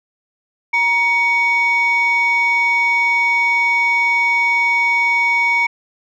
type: tone pair together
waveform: sine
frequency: 942 / 2240 Hz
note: A#5 / C#7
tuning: +18 / +18 cents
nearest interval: octave + minor third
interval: 1500 cents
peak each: -17 / -12 dBFS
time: 0.73-5.67 s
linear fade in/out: 10 ms
effects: tanh soft clip ceiling -9 dBFS